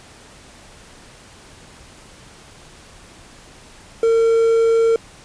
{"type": "tone with quantisation", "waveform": "triangle", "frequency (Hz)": 455.7, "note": "A#4", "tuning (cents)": -39, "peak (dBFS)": -10, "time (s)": [4.03, 4.96], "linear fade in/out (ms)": 2, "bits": 6, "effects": ["pink hiss -44 dBFS RMS until 5.24 s", "resampled to 22050 Hz"]}